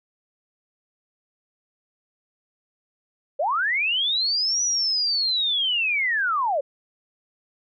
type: linear two-way sweep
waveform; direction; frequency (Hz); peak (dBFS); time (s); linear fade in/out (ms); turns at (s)
sine; up then down; 520 to 5930 to 520; -20; 3.39-6.61; 10; 4.63
effects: none